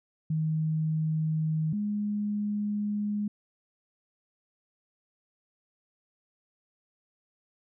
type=tone pair in turn; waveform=sine; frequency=157.2 / 207.5 Hz; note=D#3 / G#3; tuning=+18 / -1 cents; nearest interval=perfect fourth; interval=481 cents; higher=second; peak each=-25 / -27 dBFS; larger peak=first; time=0.3-1.73 / 1.73-3.28 s; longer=second; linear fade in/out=5 ms; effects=none